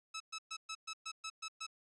10% pulse tone bursts, 1300 Hz, E6, 24 cents flat, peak -32 dBFS, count 9, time 0.14-1.667 s, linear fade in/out 10 ms, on 63 ms, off 120 ms, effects low-pass 7000 Hz 12 dB/octave

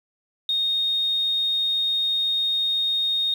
sine tone, 3706 Hz, A#7, 11 cents flat, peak -20 dBFS, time 0.49-3.34 s, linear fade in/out 2 ms, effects 8-bit

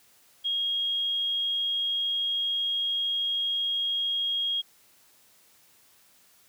sine tone, 3269 Hz, G#7, 28 cents flat, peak -25 dBFS, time 0.44-4.62 s, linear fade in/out 20 ms, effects white hiss -60 dBFS RMS until 6.48 s + high-pass 60 Hz 12 dB/octave

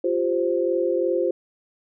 sine chord, F suspended second, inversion none, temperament equal, 349.2 / 392 / 523.3 Hz, F4 / G4 / C5, 0 / 0 / 0 cents, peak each -23 / -26 / -23 dBFS, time 0.04-1.31 s, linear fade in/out 5 ms, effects none

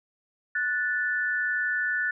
sine tone pair together, 1475 / 1756.7 Hz, F#6 / A6, -6 / -3 cents, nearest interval minor third, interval 303 cents, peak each -27 dBFS, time 0.55-2.11 s, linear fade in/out 5 ms, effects none

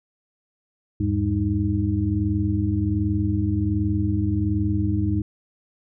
sine tone cluster, 80.8 / 102.1 / 202.2 / 310.3 Hz, E2 / G#2 / G#3 / D#4, -34 / -29 / -46 / -5 cents, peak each -26 / -23 / -27 / -25 dBFS, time 1-5.22 s, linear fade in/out 5 ms, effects none

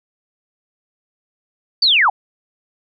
sine linear sweep, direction down, 4699 to 698.5 Hz, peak -10 dBFS, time 1.82-2.1 s, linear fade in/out 5 ms, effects none

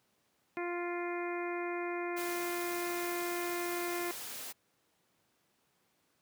harmonic tone, 349.2 Hz, F4, in tune, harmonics 1 / 2 / 3 / 4 / 5 / 6 / 7, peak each -36 / -42 / -44 / -47 / -47 / -45 / -48 dBFS, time 0.57-4.11 s, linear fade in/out 0 ms
white noise, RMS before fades -43 dBFS, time 2.16-4.53 s, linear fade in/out 20 ms
effects pink hiss -74 dBFS RMS until 6.21 s + high-pass 150 Hz 12 dB/octave

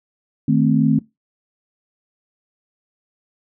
sine chord, A diminished, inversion second, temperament equal, 155.56 / 220 / 261.6 Hz, Eb3 / A3 / C4, 0 / 0 / 0 cents, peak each -17 dBFS, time 0.48-0.99 s, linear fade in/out 5 ms, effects noise-tail reverb RT60 0.2 s tail -21 dB re dry

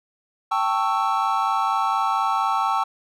triangle chord, A dominant seventh, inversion third, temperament equal with one note detuned, 784 / 888.2 / 1108.7 / 1318.5 Hz, G5 / A5 / C#6 / E6, 0 / +16 / 0 / 0 cents, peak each -23 dBFS, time 0.51-2.84 s, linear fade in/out 10 ms, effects none

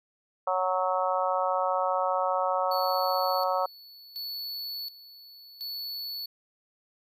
harmonic tone, 185 Hz, F#3, in tune, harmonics 3 / 4 / 5 / 6 / 7, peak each -29 / -30 / -31 / -32 / -32 dBFS, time 0.47-3.66 s, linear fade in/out 5 ms
square tone with tremolo, 4435 Hz, C#8, in tune, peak -34 dBFS, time 2.71-6.26 s, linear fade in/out 5 ms, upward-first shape square, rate 0.69 Hz, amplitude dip 80%
effects none

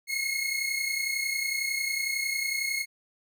sawtooth tone pair together, 2151 / 2182 Hz, C7 / C#7, +47 / -28 cents, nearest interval unison, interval 25 cents, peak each -27 dBFS, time 0.07-2.86 s, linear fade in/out 50 ms, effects none

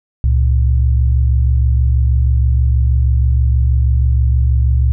sine tone pair together, 68.03 / 114.3 Hz, C#2 / A#2, -32 / -34 cents, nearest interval major sixth, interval 898 cents, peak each -10 / -16 dBFS, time 0.24-4.92 s, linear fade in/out 0 ms, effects none

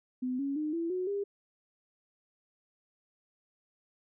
sine tone with pitch steps, 253.4 / 277.9 / 304.8 / 334.4 / 366.7 / 402.2 Hz, B3 / C#4 / D#4 / E4 / F#4 / G4, +45 / +4 / -36 / +25 / -15 / +44 cents, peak -30 dBFS, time 0.22-1.24 s, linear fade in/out 10 ms, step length 170 ms, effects none

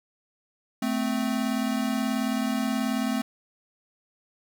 square tone pair together, 220 / 258.6 Hz, A3 / C4, 0 / -20 cents, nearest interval minor third, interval 280 cents, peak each -28 dBFS, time 0.82-3.22 s, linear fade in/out 5 ms, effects none

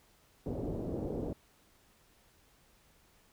white low-pass noise, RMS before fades -37 dBFS, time 0.46-1.33 s, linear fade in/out 2 ms, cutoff 480 Hz, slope 24 dB/octave, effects pink hiss -66 dBFS RMS until 3.32 s

